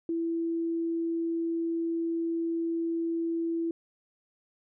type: tone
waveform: sine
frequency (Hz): 332.5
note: E4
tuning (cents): +15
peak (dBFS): -27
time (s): 0.09-3.71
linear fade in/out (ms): 2
effects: none